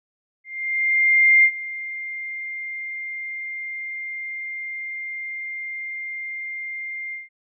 sine tone with ADSR envelope, 2106 Hz, C7, 11 cents sharp, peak -10 dBFS, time 0.44-7.29 s, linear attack 1000 ms, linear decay 66 ms, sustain -18 dB, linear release 160 ms, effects none

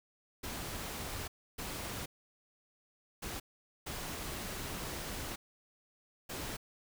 pink noise bursts at uneven times, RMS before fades -41 dBFS, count 5, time 0.43-1.28 / 1.58-2.06 / 3.22-3.4 / 3.86-5.36 / 6.29-6.57 s, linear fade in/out 10 ms, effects none

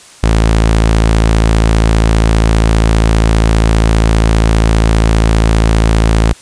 sawtooth tone, 55 Hz, A1, in tune, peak -3 dBFS, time 0.23-6.33 s, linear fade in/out 5 ms, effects white hiss -38 dBFS RMS until 6.41 s + resampled to 22050 Hz

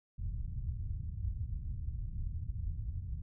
white low-pass noise, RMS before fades -38 dBFS, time 0.18-3.22 s, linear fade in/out 10 ms, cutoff 100 Hz, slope 24 dB/octave, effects none

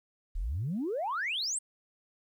sine exponential sweep, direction up, 34.01 to 8860 Hz, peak -29 dBFS, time 0.35-1.59 s, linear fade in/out 10 ms, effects tanh soft clip ceiling -26 dBFS + 11-bit

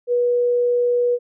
sine tone, 485.8 Hz, B4, 29 cents flat, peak -15 dBFS, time 0.07-1.19 s, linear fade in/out 50 ms, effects none

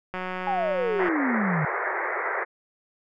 click train, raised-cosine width 0.5 ms, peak -17 dBFS, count 175, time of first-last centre 0.14-1.086 s, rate 184 Hz
sine exponential sweep, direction down, 840 to 146.83 Hz, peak -23 dBFS, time 0.47-1.65 s, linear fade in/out 2 ms
white band-pass noise, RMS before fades -28 dBFS, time 0.98-2.45 s, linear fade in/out 20 ms, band 350 to 2100 Hz, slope 96 dB/octave
effects none

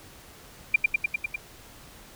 sine tone with echo, 2387 Hz, D7, 28 cents sharp, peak -14 dBFS, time 0.74-0.76 s, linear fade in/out 5 ms, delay 100 ms, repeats 6, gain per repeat -2 dB, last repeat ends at 1.36 s, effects pink hiss -49 dBFS RMS until 2.15 s

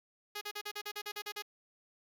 5% pulse tone bursts, 415.3 Hz, G#4, in tune, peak -27 dBFS, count 11, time 0.35-1.423 s, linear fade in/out 10 ms, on 63 ms, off 38 ms, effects none

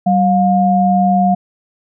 sine tone pair together, 191.17 / 711 Hz, G3 / F5, -43 / +31 cents, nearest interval octave + major seventh, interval 2274 cents, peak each -12 dBFS, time 0.06-1.35 s, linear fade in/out 10 ms, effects none

